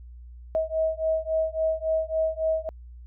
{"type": "beating tone pair", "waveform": "sine", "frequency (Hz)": [637, 640.6], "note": ["D#5", "E5"], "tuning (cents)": [41, -50], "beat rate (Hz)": 3.6, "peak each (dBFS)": -26, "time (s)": [0.55, 2.69], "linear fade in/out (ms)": 0, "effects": ["added 60 Hz sine -41 dBFS peak until 3.06 s"]}